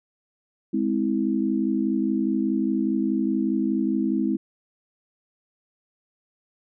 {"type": "chord", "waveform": "sine", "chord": "Ab augmented", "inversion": "none", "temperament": "just", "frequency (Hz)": [207.7, 259.6, 324.5], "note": ["Ab3", "C4", "E4"], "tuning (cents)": [0, -13, -27], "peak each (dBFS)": -25, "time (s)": [0.73, 4.37], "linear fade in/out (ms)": 10, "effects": []}